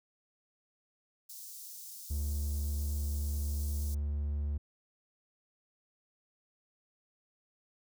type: high-pass noise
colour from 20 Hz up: white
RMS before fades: -47 dBFS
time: 1.29-3.95 s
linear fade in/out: 10 ms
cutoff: 4900 Hz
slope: 24 dB/octave
type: tone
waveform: triangle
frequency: 72.8 Hz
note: D2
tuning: 15 cents flat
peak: -29 dBFS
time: 2.1-4.58 s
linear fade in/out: 10 ms
effects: none